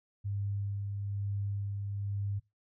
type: tone with tremolo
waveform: sine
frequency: 100.5 Hz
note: G2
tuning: 44 cents sharp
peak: -31 dBFS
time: 0.24-2.4 s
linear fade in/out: 20 ms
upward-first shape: sine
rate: 1.1 Hz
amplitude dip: 30%
effects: noise-tail reverb RT60 0.2 s tail -20 dB re dry